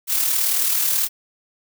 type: noise with amplitude modulation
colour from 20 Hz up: blue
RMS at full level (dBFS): -18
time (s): 0.07-1.09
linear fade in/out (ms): 50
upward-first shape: sine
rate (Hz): 38.4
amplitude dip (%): 40
effects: none